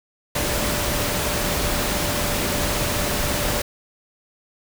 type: tone in noise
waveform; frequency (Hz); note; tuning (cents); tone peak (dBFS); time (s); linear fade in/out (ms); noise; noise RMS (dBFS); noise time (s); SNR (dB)
sine; 587.3; D5; 0; -31; 0.35-3.62; 5; pink; -23; 0.35-3.62; -11
effects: none